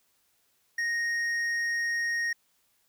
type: tone with hard clipping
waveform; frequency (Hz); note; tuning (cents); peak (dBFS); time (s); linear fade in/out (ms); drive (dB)
sine; 1864.7; A#6; 0; -28; 0.78-2.33; 5; 6
effects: white hiss -70 dBFS RMS until 2.88 s